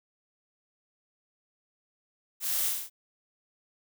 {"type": "noise with echo", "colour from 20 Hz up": "blue", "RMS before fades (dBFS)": -32, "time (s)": [2.4, 2.72], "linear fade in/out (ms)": 50, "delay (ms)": 36, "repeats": 5, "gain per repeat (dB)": -2, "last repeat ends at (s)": 2.9, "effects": []}